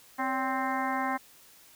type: harmonic tone with a mistuned harmonic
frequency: 262.1 Hz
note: C4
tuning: 3 cents sharp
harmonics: 1 / 2 / 3 / 4 / 5 / 6 / 7 / 8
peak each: -34 / -40 / -32 / -33 / -40 / -39 / -38 / -41 dBFS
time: 0.18-1.18 s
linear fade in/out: 20 ms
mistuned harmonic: 2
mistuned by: +130 cents
effects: white hiss -56 dBFS RMS until 1.75 s